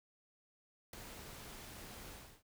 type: noise with ADSR envelope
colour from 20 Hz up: pink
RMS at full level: -44 dBFS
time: 0.93-2.43 s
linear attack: 4 ms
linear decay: 4 ms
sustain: -7 dB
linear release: 320 ms
effects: none